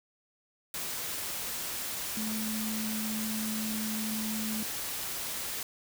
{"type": "tone in noise", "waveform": "sine", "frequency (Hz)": 217.6, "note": "A3", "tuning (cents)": -19, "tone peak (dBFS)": -33, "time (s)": [2.17, 4.63], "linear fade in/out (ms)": 2, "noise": "white", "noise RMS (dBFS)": -36, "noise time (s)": [0.74, 5.63], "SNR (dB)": 0, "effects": []}